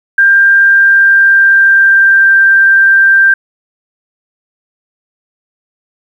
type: tone with pitch glide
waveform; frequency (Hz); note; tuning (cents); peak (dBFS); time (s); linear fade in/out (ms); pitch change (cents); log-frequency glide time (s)
sine; 1592 to 1577.4; G6 to G6; +26 to +10; -3; 0.18-3.34; 5; -16; 0.57-2.31
effects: 7-bit